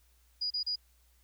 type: tone bursts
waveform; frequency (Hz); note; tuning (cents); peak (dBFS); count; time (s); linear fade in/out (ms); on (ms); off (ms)
sine; 4900; D#8; -27; -30; 3; 0.41-0.759; 10; 95; 32
effects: added 60 Hz sine -64 dBFS peak until 1.23 s + white hiss -70 dBFS RMS until 1.23 s